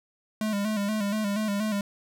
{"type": "tone with vibrato", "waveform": "square", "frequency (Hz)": 208.5, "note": "G#3", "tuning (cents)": 7, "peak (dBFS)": -26, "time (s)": [0.41, 1.81], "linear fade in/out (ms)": 2, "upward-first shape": "square", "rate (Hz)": 4.2, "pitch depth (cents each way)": 60, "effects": []}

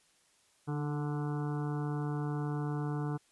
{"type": "harmonic tone with a mistuned harmonic", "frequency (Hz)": 146.83, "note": "D3", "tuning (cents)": 0, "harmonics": [1, 2, 3, 5, 6, 7, 8, 9, 10], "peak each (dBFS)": [-33, -39, -43, -47, -49, -50, -51, -52, -53], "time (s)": [0.67, 3.18], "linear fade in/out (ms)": 20, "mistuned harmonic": 2, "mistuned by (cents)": 29, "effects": ["white hiss -68 dBFS RMS until 3.31 s", "resampled to 24000 Hz"]}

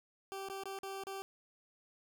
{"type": "tone with dropouts", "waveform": "20% pulse", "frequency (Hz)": 389.1, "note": "G4", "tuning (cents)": -13, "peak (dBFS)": -36, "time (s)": [0.32, 1.22], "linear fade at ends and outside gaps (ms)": 0, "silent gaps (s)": [[0.487, 0.498], [0.636, 0.656], [0.788, 0.832], [1.037, 1.069]], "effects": []}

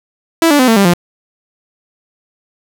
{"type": "tone with pitch steps", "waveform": "sawtooth", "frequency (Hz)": [329.6, 290.3, 255.6, 225.1, 198.26, 174.6], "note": ["E4", "D4", "C4", "A3", "G3", "F3"], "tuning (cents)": [0, -20, -40, 40, 20, 0], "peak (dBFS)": -3, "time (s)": [0.42, 0.936], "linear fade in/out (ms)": 2, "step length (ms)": 86, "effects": []}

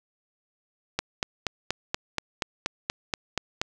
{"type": "click train", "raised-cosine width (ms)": 0.2, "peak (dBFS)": -8, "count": 12, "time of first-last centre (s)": [0.99, 3.615], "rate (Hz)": 4.19, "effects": []}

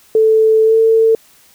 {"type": "tone with pitch glide", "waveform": "sine", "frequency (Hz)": [440, 447.9], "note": ["A4", "A4"], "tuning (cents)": [0, 31], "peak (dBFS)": -7, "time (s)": [0.15, 1.15], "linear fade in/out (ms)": 2, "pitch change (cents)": 31, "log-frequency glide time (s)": [0.64, 0.76], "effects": ["white hiss -48 dBFS RMS until 1.54 s"]}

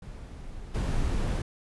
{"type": "noise with level steps", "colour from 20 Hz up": "brown", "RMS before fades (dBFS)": [-41, -27], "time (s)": [0.02, 1.42], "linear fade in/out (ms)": 5, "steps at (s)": 0.74, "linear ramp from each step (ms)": 10, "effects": ["resampled to 24000 Hz"]}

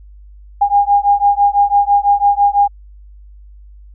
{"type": "beating tone pair", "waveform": "sine", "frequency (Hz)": [808, 814], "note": ["G#5", "G#5"], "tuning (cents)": [-48, -35], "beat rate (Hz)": 6, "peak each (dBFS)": -12, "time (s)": [0.61, 2.68], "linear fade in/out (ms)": 10, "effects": ["added 50 Hz sine -36 dBFS peak until 3.94 s"]}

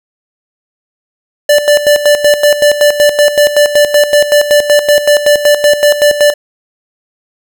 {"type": "tone with tremolo", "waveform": "square", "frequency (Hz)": 587, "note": "D5", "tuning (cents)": -1, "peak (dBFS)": -4, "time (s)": [1.49, 6.34], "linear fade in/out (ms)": 5, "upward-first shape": "square", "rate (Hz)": 5.3, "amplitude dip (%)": 70, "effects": []}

